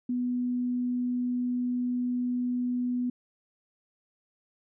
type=tone; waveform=sine; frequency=246.9 Hz; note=B3; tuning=in tune; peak=-26 dBFS; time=0.09-3.1 s; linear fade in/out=5 ms; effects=none